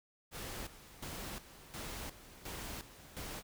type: noise with tremolo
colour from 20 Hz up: pink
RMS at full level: -44 dBFS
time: 0.31-3.43 s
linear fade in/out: 50 ms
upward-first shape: square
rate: 1.4 Hz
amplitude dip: 75%
effects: none